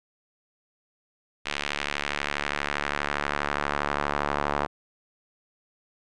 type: tone with band-pass filter sweep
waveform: sawtooth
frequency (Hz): 72.4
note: D2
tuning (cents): -24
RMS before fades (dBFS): -29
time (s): 1.45-4.67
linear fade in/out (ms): 20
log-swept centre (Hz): 2700 to 1000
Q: 1.3
effects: resampled to 22050 Hz